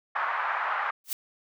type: band-pass noise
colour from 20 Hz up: white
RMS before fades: -29 dBFS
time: 0.15-0.91 s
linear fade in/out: 10 ms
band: 860 to 1500 Hz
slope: 24 dB/octave
type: noise with exponential growth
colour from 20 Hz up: blue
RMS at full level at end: -25 dBFS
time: 1.04-1.13 s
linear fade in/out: 2 ms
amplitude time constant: 18 ms
effects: none